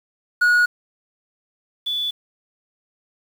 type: tone pair in turn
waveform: triangle / sine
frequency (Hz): 1453 / 3456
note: F#6 / A7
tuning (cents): -32 / -32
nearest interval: octave + minor third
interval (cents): 1500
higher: second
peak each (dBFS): -11 / -21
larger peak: first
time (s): 0.41-0.66 / 1.86-2.11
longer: neither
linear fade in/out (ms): 10
effects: 7-bit